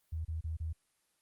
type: tone bursts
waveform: sine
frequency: 80.2 Hz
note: E2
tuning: 47 cents flat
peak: -34 dBFS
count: 4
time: 0.12-0.73 s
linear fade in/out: 10 ms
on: 130 ms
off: 30 ms
effects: white hiss -75 dBFS RMS until 1.21 s + Opus 24 kbps